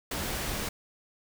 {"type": "noise", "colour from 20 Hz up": "pink", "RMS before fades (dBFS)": -33, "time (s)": [0.11, 0.69], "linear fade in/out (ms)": 5, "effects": []}